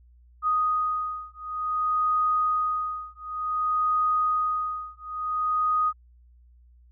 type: beating tone pair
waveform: sine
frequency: 1244.5 / 1245.05 Hz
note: D#6 / D#6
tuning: 0 / +1 cents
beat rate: 0.55 Hz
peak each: -26 dBFS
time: 0.42-5.93 s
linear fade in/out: 50 ms
effects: added 60 Hz sine -52 dBFS peak until 6.91 s